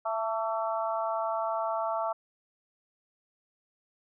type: harmonic tone with a mistuned harmonic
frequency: 222.4 Hz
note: A3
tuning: 19 cents sharp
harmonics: 3 / 4 / 5 / 6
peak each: -31 / -33 / -35 / -37 dBFS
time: 0.05-2.13 s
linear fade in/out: 10 ms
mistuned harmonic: 5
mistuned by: +35 cents
effects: none